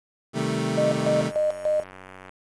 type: chord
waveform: 25% pulse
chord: A half-diminished seventh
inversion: first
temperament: equal with one note detuned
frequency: 130.81 / 156.37 / 196 / 220 Hz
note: C3 / Eb3 / G3 / A3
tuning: 0 / +9 / 0 / 0 cents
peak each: -26 / -26 / -29 / -24 dBFS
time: 0.33-1.32 s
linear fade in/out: 50 ms
type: tone with tremolo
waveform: sine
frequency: 611 Hz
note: D#5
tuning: 32 cents flat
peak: -19 dBFS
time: 0.77-1.84 s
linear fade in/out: 10 ms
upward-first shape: square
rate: 3.4 Hz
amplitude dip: 80%
type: click train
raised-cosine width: 0.5 ms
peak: -27 dBFS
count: 126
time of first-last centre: 0.96-2.294 s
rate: 93.7 Hz
effects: resampled to 22050 Hz + 8-bit